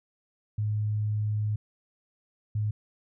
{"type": "tone pair in turn", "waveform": "sine", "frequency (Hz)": [106, 106], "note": ["G#2", "G#2"], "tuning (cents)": [36, 36], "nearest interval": "unison", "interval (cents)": 0, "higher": "neither", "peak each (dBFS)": -25, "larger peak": "neither", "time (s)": [[0.58, 1.56], [2.55, 2.71]], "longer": "first", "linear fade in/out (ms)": 5, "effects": []}